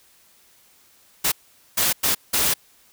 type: noise bursts at uneven times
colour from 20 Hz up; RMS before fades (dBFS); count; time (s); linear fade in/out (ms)
white; -20; 4; 1.24-1.32 / 1.77-1.93 / 2.03-2.15 / 2.33-2.54; 10
effects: white hiss -56 dBFS RMS until 2.92 s